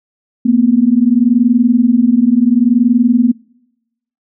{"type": "tone pair together", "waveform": "sine", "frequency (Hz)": [229, 249.7], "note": ["A#3", "B3"], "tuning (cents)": [-31, 19], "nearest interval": "minor second", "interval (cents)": 150, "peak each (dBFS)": -10, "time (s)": [0.45, 3.32], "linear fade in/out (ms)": 10, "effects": ["noise-tail reverb RT60 0.9 s tail -26 dB re dry"]}